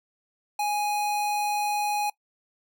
square tone, 830.6 Hz, G#5, in tune, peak -25 dBFS, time 0.59-2.1 s, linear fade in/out 5 ms, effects noise-tail reverb RT60 0.1 s tail -22 dB re dry

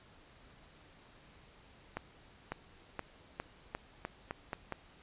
accelerating click train, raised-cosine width 0.5 ms, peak -22 dBFS, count 9, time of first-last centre 1.97-4.723 s, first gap 550 ms, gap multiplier 0.86, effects pink hiss -60 dBFS RMS until 5.02 s + resampled to 8000 Hz

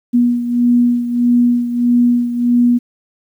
sine beating tone pair, 241.3 / 242.9 Hz, B3 / B3, -40 / -29 cents, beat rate 1.6 Hz, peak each -11 / -17 dBFS, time 0.13-2.79 s, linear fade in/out 20 ms, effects 8-bit

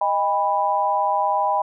sine chord, Eb augmented, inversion none, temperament equal with one note detuned, 622.3 / 804.2 / 987.8 Hz, Eb5 / G5 / B5, 0 / +44 / 0 cents, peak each -25 / -21 / -21 dBFS, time 0.01-1.62 s, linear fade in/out 5 ms, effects none

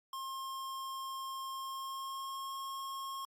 square tone with pitch glide, 1068 to 1081.7 Hz, C6 to C#6, +35 to -43 cents, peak -40 dBFS, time 0.13-3.25 s, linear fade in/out 2 ms, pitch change +22 cents, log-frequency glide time 1.53-2.56 s, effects AAC 64 kbps

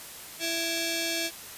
10% pulse ring-modulated tone, 997 Hz, B5, 16 cents sharp, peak -16 dBFS, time 0.39-1.31 s, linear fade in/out 50 ms, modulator 1330 Hz, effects white hiss -43 dBFS RMS until 1.57 s + resampled to 32000 Hz

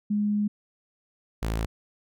sine / sawtooth tone pair in turn, 207.7 / 55.2 Hz, G#3 / A1, 0 / +6 cents, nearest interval octave + major seventh, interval 2294 cents, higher first, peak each -22 dBFS, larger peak neither, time 0.1-0.48 / 1.42-1.66 s, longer first, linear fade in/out 10 ms, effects none

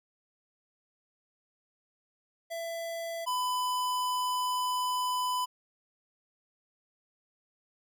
square tone pair in turn, 668 / 1000.9 Hz, E5 / B5, +23 / +23 cents, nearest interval perfect fifth, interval 700 cents, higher second, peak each -35 / -29 dBFS, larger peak second, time 2.5-3.26 / 3.26-5.46 s, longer second, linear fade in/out 20 ms, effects none

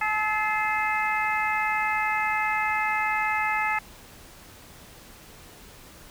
harmonic tone with a mistuned harmonic, 430.2 Hz, A4, 39 cents flat, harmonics 2 / 3 / 4 / 5 / 6, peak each -27 / -30 / -31 / -28 / -33 dBFS, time 0.01-3.79 s, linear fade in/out 5 ms, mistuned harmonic 5, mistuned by -51 cents, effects pink hiss -48 dBFS RMS until 6.1 s

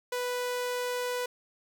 sawtooth tone, 493.9 Hz, B4, in tune, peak -26 dBFS, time 0.12-1.26 s, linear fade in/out 5 ms, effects none

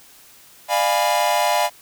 45% pulse chord, D diminished seventh, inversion none, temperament equal with one note detuned, 599 / 698.5 / 830.6 / 987.8 Hz, D5 / F5 / Ab5 / Cb6, +34 / 0 / 0 / 0 cents, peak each -23 / -21 / -22 / -23 dBFS, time 0.68-1.7 s, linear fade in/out 50 ms, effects white hiss -48 dBFS RMS until 1.81 s

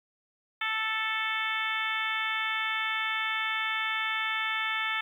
harmonic tone, 440 Hz, A4, in tune, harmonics 2 / 3 / 4 / 5 / 6 / 7 / 8, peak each -39 / -34 / -33 / -33 / -38 / -39 / -38 dBFS, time 0.61-5.01 s, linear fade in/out 5 ms, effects 10-bit

